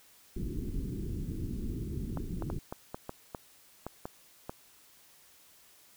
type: low-pass noise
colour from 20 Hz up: pink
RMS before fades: -36 dBFS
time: 0.36-2.59 s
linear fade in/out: 5 ms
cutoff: 370 Hz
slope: 48 dB/octave
type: clicks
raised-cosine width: 1 ms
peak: -23 dBFS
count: 10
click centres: 2.173 / 2.423 / 2.501 / 2.725 / 2.945 / 3.094 / 3.348 / 3.866 / 4.055 / 4.495 s
effects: white hiss -60 dBFS RMS until 5.96 s